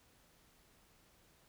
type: silence
effects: pink hiss -68 dBFS RMS until 1.48 s